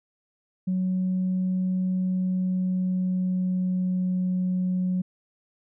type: tone with pitch glide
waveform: sine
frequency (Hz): 185 to 183.19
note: F#3 to F#3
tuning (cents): 0 to -17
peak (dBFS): -21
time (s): 0.67-5.02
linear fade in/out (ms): 10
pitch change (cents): -17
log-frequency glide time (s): 1.92-4.25
effects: tanh soft clip ceiling -19 dBFS